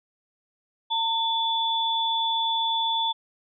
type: tone pair together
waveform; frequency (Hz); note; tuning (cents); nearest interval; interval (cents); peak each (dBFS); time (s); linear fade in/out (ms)
sine; 908 / 3460; A#5 / A7; -46 / -30; octave + major seventh; 2316; -25; 0.9-3.13; 20
effects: none